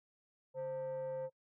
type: tone with frequency modulation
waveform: sine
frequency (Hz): 523.3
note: C5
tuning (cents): 0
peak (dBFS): -36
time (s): 0.54-1.3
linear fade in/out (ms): 50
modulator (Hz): 380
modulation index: 0.38
effects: noise-tail reverb RT60 0.1 s tail -25 dB re dry + tanh soft clip ceiling -35 dBFS